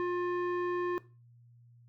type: tone with low-pass filter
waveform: square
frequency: 354.5 Hz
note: F4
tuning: 26 cents sharp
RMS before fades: -32 dBFS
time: 0-0.98 s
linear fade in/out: 0 ms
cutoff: 1500 Hz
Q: 1.4
effects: noise-tail reverb RT60 0.3 s tail -17 dB re dry + added 119 Hz sine -56 dBFS peak until 1.88 s